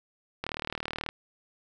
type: click train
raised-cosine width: 0.3 ms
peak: -16 dBFS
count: 26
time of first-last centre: 0.44-1.089 s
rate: 38.5 Hz
effects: none